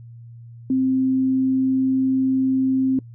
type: tone with pitch glide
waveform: sine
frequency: 261.6 to 263.1 Hz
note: C4 to C4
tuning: 0 to +10 cents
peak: -16 dBFS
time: 0.7-2.99 s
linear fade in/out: 2 ms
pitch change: +10 cents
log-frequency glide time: 0.9-1.99 s
effects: noise-tail reverb RT60 0.1 s tail -24 dB re dry + added 117 Hz sine -38 dBFS peak until 3.14 s